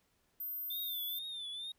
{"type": "tone", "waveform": "sine", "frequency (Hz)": 13620, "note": "G#9", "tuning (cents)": 42, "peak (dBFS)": -38, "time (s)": [0.4, 1.19], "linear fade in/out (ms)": 5}
{"type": "tone with vibrato", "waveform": "triangle", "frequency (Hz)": 3570, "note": "A7", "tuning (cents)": 24, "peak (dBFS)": -39, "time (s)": [0.7, 1.72], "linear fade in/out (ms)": 5, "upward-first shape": "triangle", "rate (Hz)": 2.2, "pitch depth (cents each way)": 96}
{"effects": ["pink hiss -75 dBFS RMS until 1.78 s"]}